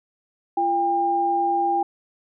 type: tone pair together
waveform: sine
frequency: 342.3 / 801.1 Hz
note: F4 / G5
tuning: -35 / +37 cents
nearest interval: octave + minor third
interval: 1472 cents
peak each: -26 / -19 dBFS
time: 0.57-1.83 s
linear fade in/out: 5 ms
effects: none